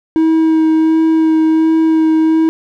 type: tone with vibrato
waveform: triangle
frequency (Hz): 319.5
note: D#4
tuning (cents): +46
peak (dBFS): -6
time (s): 0.16-2.49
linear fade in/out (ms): 0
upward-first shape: sine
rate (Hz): 1.4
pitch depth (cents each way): 12
effects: none